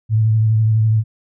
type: tone with vibrato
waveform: sine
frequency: 110 Hz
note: A2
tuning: in tune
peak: -11 dBFS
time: 0.09-1.04 s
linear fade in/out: 50 ms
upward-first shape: triangle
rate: 12 Hz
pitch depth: 36 cents each way
effects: none